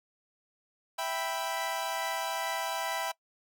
sawtooth chord, E minor, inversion none, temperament equal, 659.3 / 784 / 987.8 Hz, E5 / G5 / B5, 0 / 0 / 0 cents, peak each -32 dBFS, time 0.98-3.12 s, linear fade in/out 10 ms, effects noise-tail reverb RT60 0.1 s tail -22 dB re dry

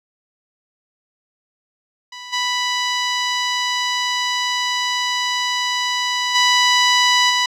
10% pulse tone with level steps, 987.8 Hz, B5, in tune, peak -23 / -9 / -3 / -6 dBFS, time 2.12-7.46 s, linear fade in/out 5 ms, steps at 2.32 / 6.34 / 7.29 s, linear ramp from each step 20 ms, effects low-pass 6000 Hz 12 dB/octave

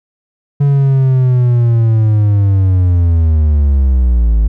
triangle linear sweep, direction down, 142.9 to 51.91 Hz, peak -5 dBFS, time 0.6-4.48 s, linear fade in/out 10 ms, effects none

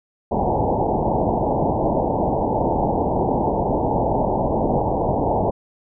white low-pass noise, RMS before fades -20 dBFS, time 0.31-5.51 s, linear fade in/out 10 ms, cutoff 920 Hz, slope 96 dB/octave, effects none

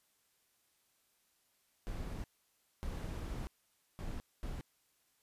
brown noise bursts at uneven times, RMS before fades -41 dBFS, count 4, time 1.87-2.24 / 2.83-3.47 / 3.99-4.2 / 4.43-4.61 s, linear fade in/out 0 ms, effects white hiss -75 dBFS RMS until 5.22 s + resampled to 32000 Hz

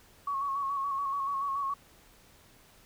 sine tone with vibrato, 1108.7 Hz, C#6, in tune, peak -29 dBFS, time 0.27-1.74 s, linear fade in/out 5 ms, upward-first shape square, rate 7 Hz, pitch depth 33 cents each way, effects pink hiss -59 dBFS RMS until 2.85 s

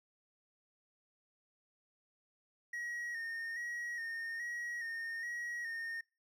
triangle tone with vibrato, 1869 Hz, A#6, 4 cents sharp, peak -37 dBFS, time 2.73-6.01 s, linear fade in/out 5 ms, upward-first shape square, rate 1.2 Hz, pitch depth 33 cents each way, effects noise-tail reverb RT60 0.3 s tail -25 dB re dry

